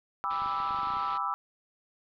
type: chord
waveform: sine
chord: E minor seventh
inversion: first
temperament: equal with one note detuned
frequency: 800 / 987.8 / 1174.7 / 1318.5 Hz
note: G5 / B5 / D6 / E6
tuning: +35 / 0 / 0 / 0 cents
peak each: -37 / -34 / -34 / -32 dBFS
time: 0.24-1.34 s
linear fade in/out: 0 ms
type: low-pass noise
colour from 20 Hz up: white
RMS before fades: -47 dBFS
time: 0.3-1.18 s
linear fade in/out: 10 ms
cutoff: 4200 Hz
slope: 48 dB/octave
type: clicks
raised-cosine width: 3 ms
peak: -36 dBFS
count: 11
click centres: 0.42 / 0.46 / 0.602 / 0.708 / 0.746 / 0.788 / 0.832 / 0.872 / 0.904 / 0.938 / 0.969 s
effects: none